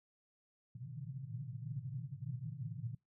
pink band-pass noise, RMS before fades -44 dBFS, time 0.75-2.95 s, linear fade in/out 5 ms, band 110 to 160 Hz, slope 96 dB/octave, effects noise-tail reverb RT60 0.2 s tail -26 dB re dry

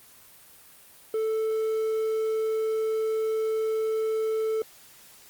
triangle tone, 440 Hz, A4, in tune, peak -22 dBFS, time 1.14-4.62 s, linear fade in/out 2 ms, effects white hiss -52 dBFS RMS until 5.29 s + Opus 32 kbps

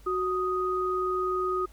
sine tone pair together, 370 / 1246.1 Hz, F#4 / D#6, 0 / +2 cents, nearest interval octave + major sixth, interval 2102 cents, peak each -28 dBFS, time 0.06-1.66 s, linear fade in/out 10 ms, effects added 50 Hz sine -49 dBFS peak until 1.72 s + pink hiss -59 dBFS RMS until 1.72 s

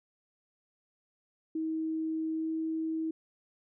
sine tone with pitch glide, 318.8 to 320.6 Hz, D#4 to E4, +42 to -48 cents, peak -30 dBFS, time 1.55-3.11 s, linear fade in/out 5 ms, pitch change +10 cents, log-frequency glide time 2.34-2.49 s, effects none

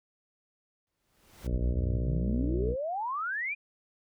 pink noise with exponential growth, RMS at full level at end -48 dBFS, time 0.87-1.47 s, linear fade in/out 1 ms, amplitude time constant 130 ms
harmonic tone, 61.2 Hz, B1, 15 cents flat, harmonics 1 / 2 / 3 / 4 / 5 / 6 / 7 / 8 / 9 / 10, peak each -29 / -35 / -39 / -41 / -43 / -45 / -46 / -47 / -48 / -49 dBFS, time 1.43-2.76 s, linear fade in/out 50 ms
sine exponential sweep, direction up, 43.65 to 2478 Hz, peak -30 dBFS, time 1.5-3.55 s, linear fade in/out 20 ms
effects none

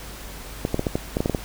clicks, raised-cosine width 2 ms, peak -8 dBFS, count 10, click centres 0.651 / 0.744 / 0.794 / 0.868 / 0.955 / 1.169 / 1.205 / 1.259 / 1.297 / 1.348 s, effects added 50 Hz sine -40 dBFS peak until 1.44 s + pink hiss -39 dBFS RMS until 1.44 s

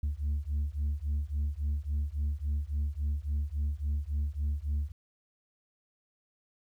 sine beating tone pair, 71.2 / 74.8 Hz, C#2 / D2, +47 / +32 cents, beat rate 3.6 Hz, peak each -30 dBFS, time 0.03-4.92 s, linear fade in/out 5 ms, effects tanh soft clip ceiling -26 dBFS + 11-bit

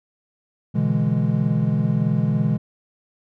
triangle chord, E dominant seventh, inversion second, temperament equal, 123.47 / 146.83 / 164.81 / 207.7 Hz, B2 / D3 / E3 / G#3, 0 / 0 / 0 / 0 cents, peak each -21 dBFS, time 0.74-2.58 s, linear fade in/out 20 ms, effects none

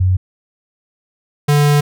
sine / square tone pair in turn, 92.5 / 146.12 Hz, F#2 / D3, 0 / -8 cents, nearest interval minor sixth, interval 792 cents, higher second, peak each -10 dBFS, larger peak neither, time 0-0.17 / 1.48-1.81 s, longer second, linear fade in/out 10 ms, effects none

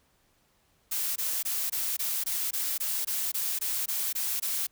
blue noise bursts, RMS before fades -30 dBFS, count 14, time 0.91-4.67 s, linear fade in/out 10 ms, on 250 ms, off 20 ms, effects pink hiss -68 dBFS RMS until 4.71 s

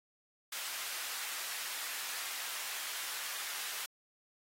pink high-pass noise, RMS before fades -41 dBFS, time 0.52-3.86 s, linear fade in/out 5 ms, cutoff 1400 Hz, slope 12 dB/octave, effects AAC 48 kbps

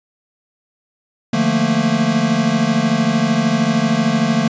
square chord, Bb major seventh, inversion first, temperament equal with one note detuned, 149.4 / 174.61 / 220 / 233.1 Hz, D3 / F3 / A3 / Bb3, +30 / 0 / 0 / 0 cents, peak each -23 / -23 / -18 / -19 dBFS, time 1.33-4.48 s, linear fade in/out 5 ms, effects resampled to 16000 Hz

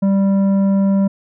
sine tone with tanh clipping, 196 Hz, G3, in tune, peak -13 dBFS, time 0.02-1.08 s, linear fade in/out 10 ms, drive 9 dB, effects none

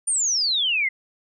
sine exponential sweep, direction down, 9397 to 2025 Hz, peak -19 dBFS, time 0.07-0.89 s, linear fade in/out 10 ms, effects none

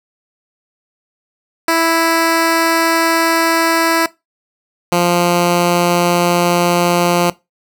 10% pulse tone pair in turn, 329.6 / 174.6 Hz, E4 / F3, 0 / 0 cents, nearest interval major seventh, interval 1100 cents, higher first, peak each -3 dBFS, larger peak neither, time 1.68-4.06 / 4.92-7.3 s, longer neither, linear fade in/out 2 ms, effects noise-tail reverb RT60 0.2 s tail -19 dB re dry

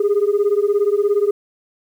sine beating tone pair, 400.7 / 417.7 Hz, G4 / G#4, +38 / +10 cents, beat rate 17 Hz, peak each -15 dBFS, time 0-1.31 s, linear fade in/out 5 ms, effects tanh soft clip ceiling -10 dBFS + 8-bit

